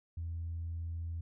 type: tone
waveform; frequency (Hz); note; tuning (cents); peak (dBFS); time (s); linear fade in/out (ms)
sine; 83.5; E2; +23; -35; 0.17-1.21; 5
effects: tanh soft clip ceiling -32 dBFS